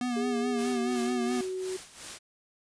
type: tone with vibrato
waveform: square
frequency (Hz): 242.4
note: B3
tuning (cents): -32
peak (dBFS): -29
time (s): 0.01-1.41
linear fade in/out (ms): 2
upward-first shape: sine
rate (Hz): 4.7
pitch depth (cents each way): 50
type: tone with pitch glide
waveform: sine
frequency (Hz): 409.4 to 373.3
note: G#4 to F#4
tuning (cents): -25 to +15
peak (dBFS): -31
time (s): 0.16-1.77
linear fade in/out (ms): 10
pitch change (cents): -160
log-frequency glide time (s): 0.57-0.91
type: noise with tremolo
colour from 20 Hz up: white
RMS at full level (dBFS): -40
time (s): 0.57-2.19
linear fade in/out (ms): 20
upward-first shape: sine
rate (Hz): 2.8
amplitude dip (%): 75
effects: resampled to 22050 Hz